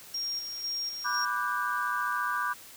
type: tone with tremolo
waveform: sine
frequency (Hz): 5580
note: F8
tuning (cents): -2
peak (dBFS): -30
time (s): 0.14-1.25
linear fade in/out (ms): 5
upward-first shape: square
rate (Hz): 2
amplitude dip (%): 45
type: chord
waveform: sine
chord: G major seventh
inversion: first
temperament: equal with one note detuned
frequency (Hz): 987.8 / 1174.7 / 1480 / 1594.5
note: B5 / D6 / F#6 / G6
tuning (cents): 0 / 0 / 0 / +29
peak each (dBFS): -34 / -31 / -34 / -34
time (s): 1.04-2.54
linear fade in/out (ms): 20
effects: white hiss -49 dBFS RMS until 2.76 s